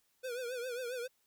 square tone with vibrato, 493.4 Hz, B4, 2 cents flat, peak -38 dBFS, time 0.23-1.08 s, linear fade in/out 20 ms, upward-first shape triangle, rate 7.4 Hz, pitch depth 110 cents each way, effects white hiss -75 dBFS RMS until 1.26 s

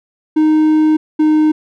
triangle tone pair in turn, 310 / 308.2 Hz, D#4 / D#4, -6 / -16 cents, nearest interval unison, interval 10 cents, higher first, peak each -6 dBFS, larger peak neither, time 0.36-0.97 / 1.19-1.52 s, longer first, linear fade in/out 10 ms, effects none

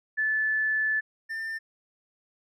sine / triangle tone pair in turn, 1741 / 1794.1 Hz, A6 / A6, -19 / +33 cents, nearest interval minor second, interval 52 cents, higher second, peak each -23 / -29 dBFS, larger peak first, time 0.17-1.01 / 1.29-1.59 s, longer first, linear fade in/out 20 ms, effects none

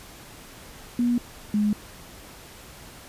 sine tone pair in turn, 241.1 / 209.2 Hz, B3 / G#3, -41 / +13 cents, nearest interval major second, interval 246 cents, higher first, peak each -19 dBFS, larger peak neither, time 0.99-1.18 / 1.54-1.73 s, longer neither, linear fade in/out 2 ms, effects pink hiss -45 dBFS RMS until 3.08 s + resampled to 32000 Hz

